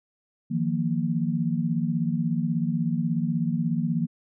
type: chord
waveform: sine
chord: Eb suspended second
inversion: none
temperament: equal with one note detuned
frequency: 158.19 / 174.61 / 233.1 Hz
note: Eb3 / F3 / Bb3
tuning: +29 / 0 / 0 cents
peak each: -27 dBFS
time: 0.5-4.07 s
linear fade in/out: 20 ms
effects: none